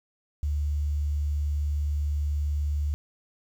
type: tone with quantisation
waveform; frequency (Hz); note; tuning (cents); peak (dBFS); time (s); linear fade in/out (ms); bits
sine; 73.42; D2; 0; -24; 0.43-2.94; 0; 9
effects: none